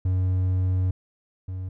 triangle tone pair in turn, 92.5 / 92.96 Hz, F#2 / F#2, 0 / +9 cents, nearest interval unison, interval 9 cents, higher second, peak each -18 / -27 dBFS, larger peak first, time 0.05-0.91 / 1.48-1.69 s, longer first, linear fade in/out 5 ms, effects none

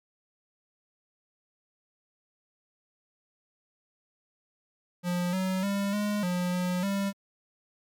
square tone with pitch steps, 177.1 / 187.6 / 199.5 / 207.4 / 178.8 / 180.2 / 197.9 Hz, F3 / F#3 / G3 / G#3 / F3 / F#3 / G3, +24 / +24 / +31 / -2 / +41 / -45 / +17 cents, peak -27 dBFS, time 5.03-7.13 s, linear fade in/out 50 ms, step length 300 ms, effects MP3 96 kbps

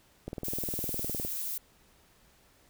click train, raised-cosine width 2 ms, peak -23 dBFS, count 20, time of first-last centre 0.28-1.249 s, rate 19.6 Hz
violet noise, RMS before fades -35 dBFS, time 0.44-1.58 s, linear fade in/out 5 ms
effects pink hiss -63 dBFS RMS until 2.69 s

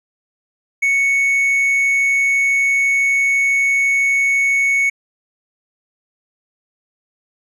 triangle tone, 2217 Hz, C#7, in tune, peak -11 dBFS, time 0.82-4.9 s, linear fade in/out 10 ms, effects resampled to 32000 Hz

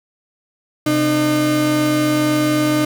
35% pulse tone pair together, 129.7 / 303.3 Hz, C3 / D#4, -15 / -44 cents, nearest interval octave + minor third, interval 1471 cents, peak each -21 / -13 dBFS, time 0.86-2.85 s, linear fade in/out 5 ms, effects none

